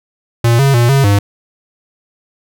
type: tone with pitch steps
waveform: square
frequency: 117.4 / 137.8 / 119.2 / 137.4 / 101.2 Hz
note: A#2 / C#3 / A#2 / C#3 / G#2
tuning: +13 / -10 / +39 / -15 / -44 cents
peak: -8 dBFS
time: 0.44-1.19 s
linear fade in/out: 5 ms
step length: 150 ms
effects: none